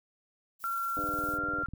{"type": "noise with tremolo", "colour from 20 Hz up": "violet", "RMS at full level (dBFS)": -44, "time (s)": [0.59, 1.39], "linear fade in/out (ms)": 50, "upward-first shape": "triangle", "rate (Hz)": 17, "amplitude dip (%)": 30}
{"type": "tone with pitch glide", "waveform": "sine", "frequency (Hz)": [1367, 1384.5], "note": ["F6", "F6"], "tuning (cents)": [-37, -15], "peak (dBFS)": -30, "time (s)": [0.64, 1.66], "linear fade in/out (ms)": 0, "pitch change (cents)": 22, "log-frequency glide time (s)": [0.94, 1.39]}
{"type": "harmonic tone", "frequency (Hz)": 99.7, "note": "G2", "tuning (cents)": 30, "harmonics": [3, 4, 5, 6, 7], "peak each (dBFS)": [-38, -46, -42, -46, -48], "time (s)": [0.97, 1.63], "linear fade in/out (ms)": 0}
{"type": "click train", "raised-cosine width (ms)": 5, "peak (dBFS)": -31, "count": 16, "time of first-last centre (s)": [0.99, 1.736], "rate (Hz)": 20.1}
{"effects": []}